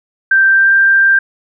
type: tone with pitch glide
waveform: sine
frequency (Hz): 1568 to 1581.6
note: G6 to G6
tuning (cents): 0 to +15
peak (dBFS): -6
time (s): 0.31-1.19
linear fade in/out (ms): 5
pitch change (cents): +15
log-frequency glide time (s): 0.5-0.71
effects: none